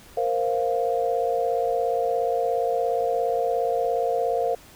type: chord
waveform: sine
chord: Bb suspended second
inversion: none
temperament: equal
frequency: 466.2 / 523.3 / 698.5 Hz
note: Bb4 / C5 / F5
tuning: 0 / 0 / 0 cents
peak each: -25 / -26 / -25 dBFS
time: 0.17-4.55 s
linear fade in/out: 5 ms
effects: pink hiss -49 dBFS RMS until 4.75 s